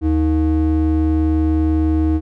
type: ring-modulated tone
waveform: triangle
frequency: 196 Hz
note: G3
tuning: in tune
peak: -8 dBFS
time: 0.01-2.21 s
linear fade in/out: 50 ms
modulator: 119 Hz
effects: none